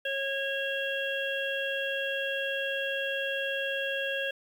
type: harmonic tone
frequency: 547 Hz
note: C#5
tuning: 23 cents flat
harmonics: 1 / 3 / 5 / 6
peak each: -33 / -33 / -36 / -37 dBFS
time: 0.05-4.31 s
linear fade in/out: 5 ms
effects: 9-bit